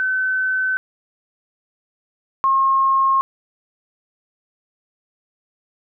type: tone pair in turn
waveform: sine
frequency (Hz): 1522 / 1076.2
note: F#6 / C6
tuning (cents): +48 / +48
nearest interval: tritone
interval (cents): 600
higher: first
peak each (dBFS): -17 / -13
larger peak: second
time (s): 0-0.77 / 2.44-3.21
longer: neither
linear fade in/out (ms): 0
effects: none